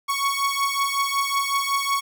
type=beating tone pair; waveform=sawtooth; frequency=1108.7 / 1114.1 Hz; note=C#6 / C#6; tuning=0 / +8 cents; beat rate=5.4 Hz; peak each=-20 / -21 dBFS; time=0.08-2.01 s; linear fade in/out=20 ms; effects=none